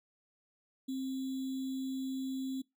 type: tone with sample-and-hold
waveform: sine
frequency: 264.1 Hz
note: C4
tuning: 16 cents sharp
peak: -34 dBFS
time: 0.88-2.62 s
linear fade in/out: 10 ms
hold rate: 3675 Hz
effects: noise-tail reverb RT60 0.2 s tail -23 dB re dry